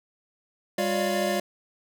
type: tone cluster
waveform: square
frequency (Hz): 200.8 / 357.3 / 564 / 598 / 694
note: G3 / F4 / C#5 / D5 / F5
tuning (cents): +42 / +40 / +30 / +31 / -11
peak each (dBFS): -31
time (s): 0.78-1.4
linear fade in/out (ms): 5
effects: none